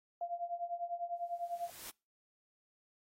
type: tone with tremolo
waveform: sine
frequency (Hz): 693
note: F5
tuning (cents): -14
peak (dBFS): -33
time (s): 0.21-1.7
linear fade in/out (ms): 2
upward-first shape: triangle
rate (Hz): 10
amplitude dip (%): 90
type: noise with exponential growth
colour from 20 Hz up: white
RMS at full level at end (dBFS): -45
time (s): 1.16-1.9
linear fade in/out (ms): 0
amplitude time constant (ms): 160
effects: noise-tail reverb RT60 0.3 s tail -26 dB re dry + AAC 48 kbps